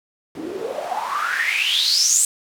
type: noise with band-pass filter sweep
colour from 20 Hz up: white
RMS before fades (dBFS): -21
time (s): 0.35-2.25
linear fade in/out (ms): 2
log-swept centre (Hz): 270 to 8200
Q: 9.9
effects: none